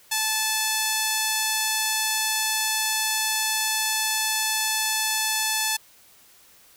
5% pulse tone, 872 Hz, A5, 16 cents flat, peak -10 dBFS, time 0.11-5.77 s, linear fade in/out 10 ms, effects white hiss -54 dBFS RMS until 6.76 s

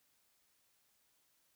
silence, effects white hiss -75 dBFS RMS until 1.55 s

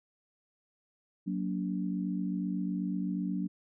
sine chord, Gb augmented, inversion none, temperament equal with one note detuned, 185 / 233.1 / 287.6 Hz, Gb3 / Bb3 / D4, 0 / 0 / -36 cents, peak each -32 / -38 / -36 dBFS, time 1.26-3.48 s, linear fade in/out 20 ms, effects none

